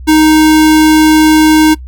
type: tone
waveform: square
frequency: 311.1 Hz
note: D#4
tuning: in tune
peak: -4 dBFS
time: 0.07-1.75 s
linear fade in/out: 20 ms
effects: noise-tail reverb RT60 0.1 s tail -22 dB re dry + added 63 Hz sine -24 dBFS peak until 1.87 s